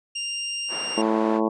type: tone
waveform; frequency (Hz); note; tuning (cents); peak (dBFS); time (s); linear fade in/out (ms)
25% pulse; 2794; F7; 0; -23; 0.15-1.02; 10
type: band-pass noise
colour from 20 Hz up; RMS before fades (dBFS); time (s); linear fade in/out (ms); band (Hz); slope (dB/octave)
white; -36; 0.68-1.41; 50; 270 to 1200; 12
type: harmonic tone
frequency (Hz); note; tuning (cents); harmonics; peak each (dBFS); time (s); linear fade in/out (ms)
110; A2; 0; 2 / 3 / 4 / 5 / 6 / 7 / 8 / 9 / 10; -25 / -24 / -27 / -29 / -31 / -35 / -31 / -33 / -34; 0.97-1.49; 10
effects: resampled to 24000 Hz